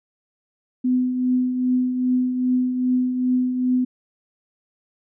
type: tone with tremolo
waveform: sine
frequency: 252.3 Hz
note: B3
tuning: 37 cents sharp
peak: -15 dBFS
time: 0.84-3.85 s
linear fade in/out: 10 ms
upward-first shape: triangle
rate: 2.5 Hz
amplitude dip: 55%
effects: none